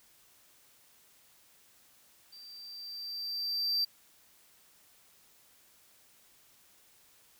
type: tone with level ramp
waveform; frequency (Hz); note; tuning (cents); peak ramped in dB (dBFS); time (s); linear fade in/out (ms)
triangle; 4683; D8; -6; -48 to -25; 2.32-3.85; 10
effects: white hiss -63 dBFS RMS until 7.39 s